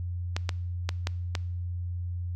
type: clicks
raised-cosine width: 0.2 ms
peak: -12 dBFS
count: 5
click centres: 0.365 / 0.492 / 0.891 / 1.071 / 1.352 s
effects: noise-tail reverb RT60 0.7 s tail -23 dB re dry + added 88 Hz sine -30 dBFS peak until 2.35 s